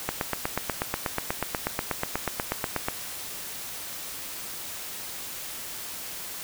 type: click train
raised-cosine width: 0.5 ms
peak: -10 dBFS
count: 24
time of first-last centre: 0.09-2.885 s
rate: 8.23 Hz
effects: white hiss -37 dBFS RMS until 6.43 s